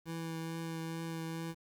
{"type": "tone with vibrato", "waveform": "25% pulse", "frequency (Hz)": 164, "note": "E3", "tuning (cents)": -9, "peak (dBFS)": -34, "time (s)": [0.05, 1.55], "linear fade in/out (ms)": 50, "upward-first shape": "triangle", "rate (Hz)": 2.3, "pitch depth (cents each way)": 14, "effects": ["10-bit"]}